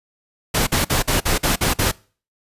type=noise bursts; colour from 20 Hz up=pink; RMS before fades=-18 dBFS; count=8; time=0.54-1.916 s; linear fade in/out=10 ms; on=130 ms; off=48 ms; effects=noise-tail reverb RT60 0.4 s tail -23 dB re dry + resampled to 32000 Hz